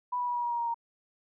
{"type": "tone with pitch steps", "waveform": "sine", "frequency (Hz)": [986, 978.1, 970.2, 962.4, 954.6, 946.9, 939.3, 931.7], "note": ["B5", "B5", "B5", "B5", "A#5", "A#5", "A#5", "A#5"], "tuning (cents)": [-3, -17, -31, -45, 41, 27, 13, -1], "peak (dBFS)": -28, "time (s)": [0.12, 0.744], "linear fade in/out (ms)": 10, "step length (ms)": 78, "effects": []}